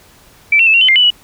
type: tone with pitch steps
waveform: sine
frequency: 2323 / 2711 / 2614 / 2746 / 3045 / 2107 / 2978 / 2933 Hz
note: D7 / E7 / E7 / F7 / F#7 / C7 / F#7 / F#7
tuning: -20 / +48 / -15 / -30 / +49 / +12 / +11 / -16 cents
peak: -6 dBFS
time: 0.52-1.104 s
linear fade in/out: 5 ms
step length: 73 ms
effects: pink hiss -45 dBFS RMS until 1.23 s